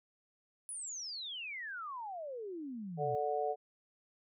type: exponential sweep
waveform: sine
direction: down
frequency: 10320 to 116.54 Hz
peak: -40 dBFS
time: 0.69-3.15 s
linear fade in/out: 0 ms
type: chord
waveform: sine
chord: D major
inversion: second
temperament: just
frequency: 440.5 / 587.3 / 734.2 Hz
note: A4 / D5 / F#5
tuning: +2 / 0 / -14 cents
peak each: -36 / -38 / -35 dBFS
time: 2.97-3.56 s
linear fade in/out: 50 ms
effects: none